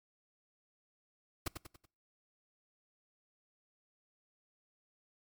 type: noise with echo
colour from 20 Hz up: pink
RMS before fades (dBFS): -35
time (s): 1.46-1.48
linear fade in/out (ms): 5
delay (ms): 94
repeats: 4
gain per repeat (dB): -7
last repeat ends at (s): 1.856
effects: noise-tail reverb RT60 0.5 s tail -25 dB re dry + MP3 96 kbps